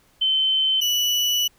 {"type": "tone pair in turn", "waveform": ["sine", "35% pulse"], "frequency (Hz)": [3076, 2956], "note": ["G7", "F#7"], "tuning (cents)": [-33, -2], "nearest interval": "minor second", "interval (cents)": 69, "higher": "first", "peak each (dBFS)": -17, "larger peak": "neither", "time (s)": [[0.21, 0.81], [0.81, 1.48]], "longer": "second", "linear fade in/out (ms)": 10, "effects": ["pink hiss -59 dBFS RMS until 1.58 s"]}